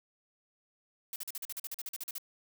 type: noise bursts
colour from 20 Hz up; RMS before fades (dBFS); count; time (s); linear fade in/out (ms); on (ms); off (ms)
blue; -39; 15; 1.13-2.182; 2; 30; 43
effects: none